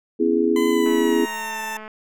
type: chord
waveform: sine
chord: C# minor seventh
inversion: third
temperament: just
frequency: 249.5 / 277.2 / 332.6 / 415.8 Hz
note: B3 / C#4 / E4 / G#4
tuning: +18 / 0 / +16 / +2 cents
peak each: -22 / -26 / -20 / -20 dBFS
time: 0.19-1.26 s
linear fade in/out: 20 ms
type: tone with pitch glide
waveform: 20% pulse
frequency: 1015 to 888.7 Hz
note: B5 to A5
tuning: +47 to +17 cents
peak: -22 dBFS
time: 0.56-1.77 s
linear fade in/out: 2 ms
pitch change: -230 cents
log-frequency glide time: 0.69-1.61 s
type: click train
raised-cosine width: 0.5 ms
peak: -23 dBFS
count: 221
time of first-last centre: 0.86-1.879 s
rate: 216 Hz
effects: none